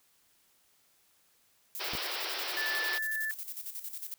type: noise with tremolo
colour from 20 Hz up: violet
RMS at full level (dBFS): -39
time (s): 1.75-4.14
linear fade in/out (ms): 0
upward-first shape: square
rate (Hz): 11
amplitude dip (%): 65
type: band-pass noise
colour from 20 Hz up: white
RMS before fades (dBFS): -37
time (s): 1.79-2.99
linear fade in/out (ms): 20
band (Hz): 320 to 5500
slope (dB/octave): 96
type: clicks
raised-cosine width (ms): 2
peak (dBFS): -26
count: 2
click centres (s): 1.935 / 1.951
type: tone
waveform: sine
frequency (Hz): 1749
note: A6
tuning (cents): -11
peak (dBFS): -31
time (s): 2.57-3.31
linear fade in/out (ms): 0
effects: white hiss -68 dBFS RMS until 4.18 s